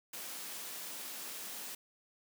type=high-pass noise; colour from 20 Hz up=white; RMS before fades=-44 dBFS; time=0.13-1.75 s; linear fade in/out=5 ms; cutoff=180 Hz; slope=24 dB/octave; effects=none